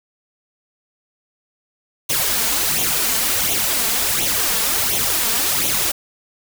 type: noise with flanger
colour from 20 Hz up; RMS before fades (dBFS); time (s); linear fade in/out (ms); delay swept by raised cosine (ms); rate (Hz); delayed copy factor
white; -19; 2.09-5.92; 10; 0.3 to 4.5; 1.4; +0.65
effects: none